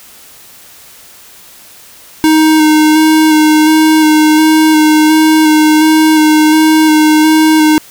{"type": "tone with vibrato", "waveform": "square", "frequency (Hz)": 310.9, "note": "D#4", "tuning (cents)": -1, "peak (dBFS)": -5, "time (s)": [2.24, 7.78], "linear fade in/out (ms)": 0, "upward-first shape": "square", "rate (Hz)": 1.4, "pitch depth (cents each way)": 15, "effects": ["white hiss -37 dBFS RMS until 7.9 s"]}